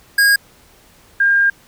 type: tone pair in turn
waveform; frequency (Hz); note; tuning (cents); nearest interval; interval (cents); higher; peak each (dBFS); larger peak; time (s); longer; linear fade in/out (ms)
square / sine; 1633 / 1607.7; G#6 / G6; -30 / +43; unison; 27; first; -10; neither; 0.18-0.36 / 1.2-1.5; second; 5
effects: pink hiss -49 dBFS RMS until 1.67 s